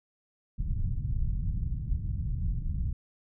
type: low-pass noise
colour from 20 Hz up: pink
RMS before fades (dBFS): -30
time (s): 0.58-2.93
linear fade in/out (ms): 5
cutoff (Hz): 140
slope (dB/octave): 24
effects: none